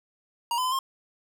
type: tone with pitch steps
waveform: square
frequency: 944 / 1014 / 1021 / 1065 Hz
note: A#5 / B5 / C6 / C6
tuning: +22 / +45 / -43 / +30 cents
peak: -25 dBFS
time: 0.51-0.79 s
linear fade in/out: 2 ms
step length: 70 ms
effects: none